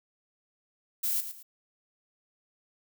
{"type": "noise with echo", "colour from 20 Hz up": "violet", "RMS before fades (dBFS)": -29, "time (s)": [1.03, 1.21], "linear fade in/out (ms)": 10, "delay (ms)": 110, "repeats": 2, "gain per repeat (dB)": -10, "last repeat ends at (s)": 1.43, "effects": []}